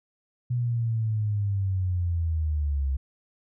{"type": "linear sweep", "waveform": "sine", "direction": "down", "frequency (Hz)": [123.47, 65.8], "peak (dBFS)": -23, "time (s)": [0.5, 2.97], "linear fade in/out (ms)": 10, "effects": []}